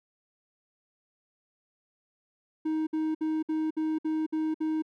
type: tone bursts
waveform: triangle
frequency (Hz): 313.8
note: D#4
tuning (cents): +15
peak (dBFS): -24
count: 8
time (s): 2.65-4.823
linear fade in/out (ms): 10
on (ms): 220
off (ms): 59
effects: none